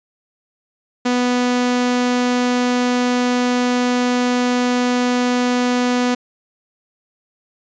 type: tone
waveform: sawtooth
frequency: 246.9 Hz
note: B3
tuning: in tune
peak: -11 dBFS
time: 1.05-6.15 s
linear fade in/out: 10 ms
effects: resampled to 16000 Hz